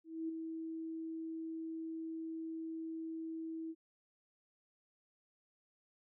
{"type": "tone with ADSR envelope", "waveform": "sine", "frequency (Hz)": 324, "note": "E4", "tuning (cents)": -30, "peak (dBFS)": -35, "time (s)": [0.04, 3.75], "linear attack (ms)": 250, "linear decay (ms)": 8, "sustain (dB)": -5, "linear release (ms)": 47, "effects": []}